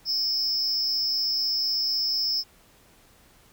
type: tone with amplitude modulation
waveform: triangle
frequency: 5210 Hz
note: E8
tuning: 21 cents flat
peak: -18 dBFS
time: 0.05-2.44 s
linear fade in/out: 50 ms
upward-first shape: sine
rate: 244 Hz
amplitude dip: 90%
effects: pink hiss -57 dBFS RMS until 3.52 s